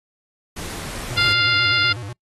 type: noise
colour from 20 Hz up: pink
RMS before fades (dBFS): -32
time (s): 0.56-1.33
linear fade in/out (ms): 10
type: tone with vibrato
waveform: square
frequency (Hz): 110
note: A2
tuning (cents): 0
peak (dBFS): -30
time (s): 1.1-2.13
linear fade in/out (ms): 5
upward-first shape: square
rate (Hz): 8.1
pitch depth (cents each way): 170
type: harmonic tone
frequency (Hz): 698.5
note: F5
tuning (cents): 0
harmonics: 2 / 3 / 4 / 5 / 6 / 7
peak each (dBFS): -20 / -22 / -23 / -24 / -25 / -25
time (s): 1.17-1.93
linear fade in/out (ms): 10
effects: noise-tail reverb RT60 0.1 s tail -26 dB re dry + AAC 32 kbps